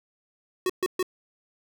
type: tone bursts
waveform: square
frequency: 369 Hz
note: F#4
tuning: 5 cents flat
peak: -23 dBFS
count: 3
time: 0.66-1.028 s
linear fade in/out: 2 ms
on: 36 ms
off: 130 ms
effects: none